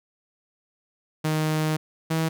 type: tone pair in turn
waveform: sawtooth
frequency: 155.6 / 161.09 Hz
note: D#3 / E3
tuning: 0 / -40 cents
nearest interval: minor second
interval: 60 cents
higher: second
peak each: -18 dBFS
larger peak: neither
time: 1.24-1.77 / 2.1-2.29 s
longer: first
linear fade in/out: 10 ms
effects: none